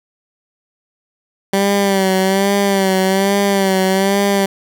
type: tone with vibrato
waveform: 15% pulse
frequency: 194.5 Hz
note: G3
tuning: 13 cents flat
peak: -6 dBFS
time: 1.53-4.46 s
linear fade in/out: 5 ms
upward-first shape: sine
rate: 1.2 Hz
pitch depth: 54 cents each way
effects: none